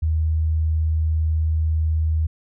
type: tone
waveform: sine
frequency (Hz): 79.1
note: D#2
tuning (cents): +29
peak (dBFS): -17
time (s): 0.02-2.27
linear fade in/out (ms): 10
effects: none